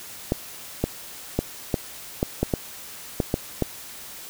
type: clicks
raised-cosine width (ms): 2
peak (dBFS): -7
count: 10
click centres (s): 0.321 / 0.84 / 1.39 / 1.742 / 2.229 / 2.43 / 2.538 / 3.202 / 3.341 / 3.623
effects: white hiss -40 dBFS RMS until 4.29 s